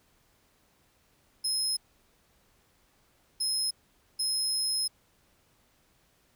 30% pulse tone bursts at uneven times, 5140 Hz, E8, 45 cents flat, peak -23 dBFS, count 3, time 1.44-1.77 / 3.4-3.71 / 4.19-4.88 s, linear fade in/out 10 ms, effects pink hiss -67 dBFS RMS until 6.35 s

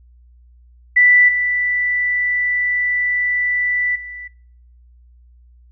sine tone with level steps, 1975.5 Hz, B6, in tune, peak -8 / -16 / -30 dBFS, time 0.96-4.28 s, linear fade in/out 10 ms, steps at 1.28 / 3.95 s, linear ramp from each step 10 ms, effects noise-tail reverb RT60 0.6 s tail -24 dB re dry + added 60 Hz sine -45 dBFS peak until 5.71 s

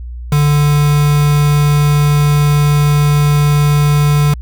triangle tone with quantisation, 146.83 Hz, D3, in tune, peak -6 dBFS, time 0.32-4.34 s, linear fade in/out 5 ms, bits 3, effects added 60 Hz sine -23 dBFS peak until 4.41 s

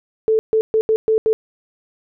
sine tone bursts at uneven times, 440 Hz, A4, in tune, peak -12 dBFS, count 6, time 0.28-0.39 / 0.53-0.61 / 0.74-0.81 / 0.89-0.96 / 1.08-1.18 / 1.26-1.33 s, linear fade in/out 0 ms, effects none

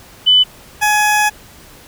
sine / 20% pulse tone pair in turn, 3000 / 841.8 Hz, F#7 / G#5, +23 / +23 cents, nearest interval octave + minor seventh, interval 2200 cents, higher first, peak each -6 dBFS, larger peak neither, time 0.26-0.44 / 0.81-1.3 s, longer second, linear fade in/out 20 ms, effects pink hiss -41 dBFS RMS until 1.87 s

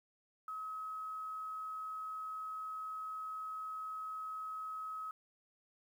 sine tone with quantisation, 1278 Hz, D#6, 46 cents sharp, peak -40 dBFS, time 0.48-5.11 s, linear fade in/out 2 ms, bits 11, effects none

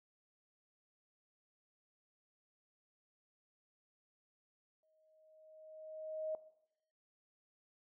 sine tone with exponential growth, 627 Hz, D#5, 13 cents sharp, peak -36 dBFS, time 4.83-6.35 s, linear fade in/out 1 ms, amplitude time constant 330 ms, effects noise-tail reverb RT60 0.8 s tail -17 dB re dry

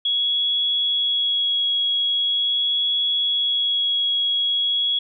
sine tone with vibrato, 3338 Hz, G#7, 8 cents sharp, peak -18 dBFS, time 0.05-4.99 s, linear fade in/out 5 ms, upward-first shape sine, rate 0.42 Hz, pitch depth 9 cents each way, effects none

